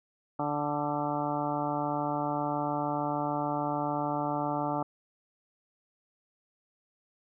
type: harmonic tone with a mistuned harmonic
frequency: 146.83 Hz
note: D3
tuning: in tune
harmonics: 1 / 2 / 3 / 4 / 5 / 6 / 7 / 8 / 9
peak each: -38 / -34 / -43 / -36 / -35 / -34 / -46 / -38 / -44 dBFS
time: 0.39-4.83 s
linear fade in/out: 5 ms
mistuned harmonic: 9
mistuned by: +24 cents
effects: none